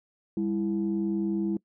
sine tone pair together, 200 / 330.6 Hz, G3 / E4, +35 / +5 cents, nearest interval major sixth, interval 870 cents, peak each -27 dBFS, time 0.37-1.57 s, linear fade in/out 2 ms, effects noise-tail reverb RT60 0.1 s tail -23 dB re dry + tanh soft clip ceiling -19 dBFS

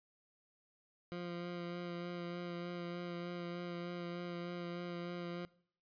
20% pulse tone with vibrato, 174.4 Hz, F3, 2 cents flat, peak -36 dBFS, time 1.12-5.45 s, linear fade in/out 0 ms, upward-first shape sine, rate 3.3 Hz, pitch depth 15 cents each way, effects noise-tail reverb RT60 0.6 s tail -22 dB re dry + resampled to 11025 Hz

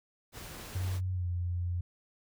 pink noise, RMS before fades -45 dBFS, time 0.32-1.01 s, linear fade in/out 50 ms
sine tone with pitch glide, 92.5 to 88.07 Hz, F#2 to F2, 0 to +15 cents, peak -30 dBFS, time 0.75-1.81 s, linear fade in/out 5 ms, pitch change -85 cents, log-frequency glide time 1.12-1.27 s
effects none

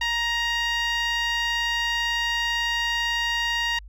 10% pulse tone with band-pass filter, 938 Hz, A#5, 11 cents sharp, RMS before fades -25 dBFS, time 0.01-3.79 s, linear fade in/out 5 ms, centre 1900 Hz, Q 1.1, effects added 50 Hz sine -40 dBFS peak until 3.88 s

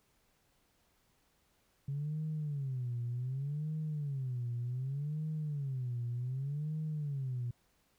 sine tone with vibrato, 136.6 Hz, C#3, 25 cents flat, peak -33 dBFS, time 1.88-7.51 s, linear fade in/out 5 ms, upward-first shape sine, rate 0.66 Hz, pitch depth 230 cents each way, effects tanh soft clip ceiling -30 dBFS + pink hiss -73 dBFS RMS until 7.98 s

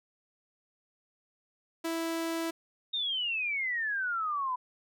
sawtooth tone, 329.6 Hz, E4, in tune, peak -27 dBFS, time 1.84-2.51 s, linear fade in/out 10 ms
sine exponential sweep, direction down, 3729 to 985 Hz, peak -29 dBFS, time 2.93-4.56 s, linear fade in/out 10 ms
effects none

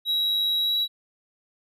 triangle tone with pitch glide, 3866 to 3893 Hz, B7 to B7, -38 to -26 cents, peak -20 dBFS, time 0.05-0.88 s, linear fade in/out 50 ms, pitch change +12 cents, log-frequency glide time 0.6-0.76 s, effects none

